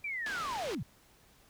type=linear sweep; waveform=sine; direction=down; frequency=2388 to 87.31 Hz; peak=-34 dBFS; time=0.04-0.83 s; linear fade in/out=5 ms
type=low-pass noise; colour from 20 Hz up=white; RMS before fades=-43 dBFS; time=0.26-0.75 s; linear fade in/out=2 ms; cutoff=3800 Hz; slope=12 dB/octave
effects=pink hiss -63 dBFS RMS until 1.49 s